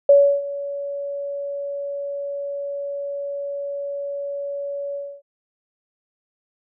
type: tone with ADSR envelope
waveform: sine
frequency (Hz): 565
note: C#5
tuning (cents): +33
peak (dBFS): -7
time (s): 0.09-5.22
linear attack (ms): 4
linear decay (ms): 320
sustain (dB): -18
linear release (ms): 270
effects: none